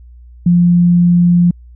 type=tone; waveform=sine; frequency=174.61 Hz; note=F3; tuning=in tune; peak=-6 dBFS; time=0.46-1.51 s; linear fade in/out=5 ms; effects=added 60 Hz sine -35 dBFS peak until 1.75 s